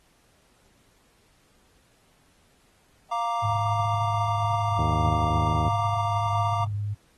triangle chord, Bb major, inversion second, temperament equal, 698.5 / 932.3 / 1174.7 Hz, F5 / Bb5 / D6, 0 / 0 / 0 cents, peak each -27 dBFS, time 3.11-6.65 s, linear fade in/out 10 ms
sine tone with pitch glide, 104.6 to 103.16 Hz, G#2 to G#2, +13 to -11 cents, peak -26 dBFS, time 3.42-6.95 s, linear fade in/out 20 ms, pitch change -24 cents, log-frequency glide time 4.08-5.69 s
harmonic tone, 77.78 Hz, D#2, in tune, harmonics 1 / 2 / 3 / 4 / 5 / 6 / 7 / 8 / 9 / 10, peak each -27 / -29 / -37 / -35 / -41 / -43 / -46 / -42 / -48 / -45 dBFS, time 4.78-5.69 s, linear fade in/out 10 ms
effects pink hiss -63 dBFS RMS until 7.17 s + AAC 32 kbps

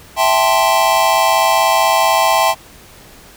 square chord, A minor seventh, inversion second, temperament equal, 659.3 / 784 / 880 / 1046.5 Hz, E5 / G5 / A5 / C6, 0 / 0 / 0 / 0 cents, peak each -17 dBFS, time 0.16-2.55 s, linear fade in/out 50 ms, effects pink hiss -41 dBFS RMS until 3.36 s

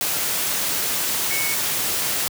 sine tone in noise, 2217 Hz, C#7, in tune, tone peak -26 dBFS, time 1.31-1.54 s, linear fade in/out 0 ms, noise white, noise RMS -23 dBFS, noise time 0.01-2.28 s, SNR -6 dB, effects high-pass 80 Hz 12 dB/octave

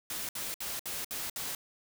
white noise bursts, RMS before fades -37 dBFS, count 6, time 0.1-1.55 s, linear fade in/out 2 ms, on 190 ms, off 62 ms, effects none

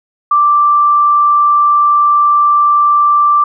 sine tone, 1174.7 Hz, D6, in tune, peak -6 dBFS, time 0.31-3.44 s, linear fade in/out 5 ms, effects none

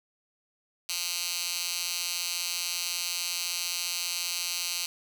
10% pulse tone with high-pass filter, 174.61 Hz, F3, in tune, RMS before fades -32 dBFS, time 0.89-4.86 s, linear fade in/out 2 ms, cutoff 4000 Hz, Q 1.3, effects none

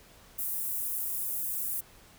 pink high-pass noise, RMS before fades -33 dBFS, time 0.38-1.81 s, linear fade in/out 10 ms, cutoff 11000 Hz, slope 24 dB/octave, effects pink hiss -56 dBFS RMS until 2.18 s

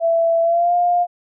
sine tone with pitch glide, 666 to 704.8 Hz, E5 to F5, +18 to +16 cents, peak -13 dBFS, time 0-1.07 s, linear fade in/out 50 ms, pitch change +98 cents, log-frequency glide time 0.42-0.74 s, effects none

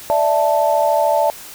sine chord, D suspended second, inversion none, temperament just, 587.3 / 660.7 / 881 Hz, D5 / E5 / A5, 0 / +4 / +2 cents, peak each -17 dBFS, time 0.1-1.3 s, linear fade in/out 0 ms, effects white hiss -36 dBFS RMS until 1.54 s

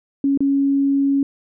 sine tone with dropouts, 277.2 Hz, C#4, in tune, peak -14 dBFS, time 0.24-1.23 s, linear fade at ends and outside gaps 2 ms, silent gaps 0.375-0.405 s, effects none

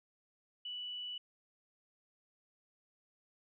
sine tone, 2960 Hz, F#7, in tune, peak -40 dBFS, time 0.65-1.18 s, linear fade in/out 5 ms, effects none

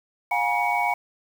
sine tone cluster, 714 / 821 / 957 / 2245 Hz, F5 / G#5 / A#5 / C#7, +38 / -20 / +45 / +21 cents, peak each -26 dBFS, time 0.31-0.94 s, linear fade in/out 5 ms, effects 7-bit

